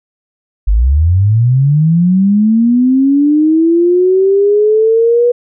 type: linear sweep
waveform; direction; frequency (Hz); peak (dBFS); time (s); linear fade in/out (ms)
sine; up; 46.25 to 487.3; -6; 0.67-5.32; 10
effects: none